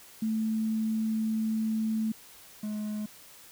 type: tone pair in turn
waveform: sine / triangle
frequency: 220 / 211.7 Hz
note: A3 / G#3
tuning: 0 / +33 cents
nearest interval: minor second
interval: 67 cents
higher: first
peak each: -26 / -29 dBFS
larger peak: first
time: 0.22-2.12 / 2.63-3.06 s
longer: first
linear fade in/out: 5 ms
effects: white hiss -52 dBFS RMS until 3.51 s